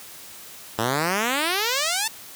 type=exponential sweep; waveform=5% pulse; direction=up; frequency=107.1 to 914 Hz; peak=-10 dBFS; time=0.78-2.08 s; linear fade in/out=5 ms; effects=white hiss -42 dBFS RMS until 2.35 s + high-pass 60 Hz 12 dB/octave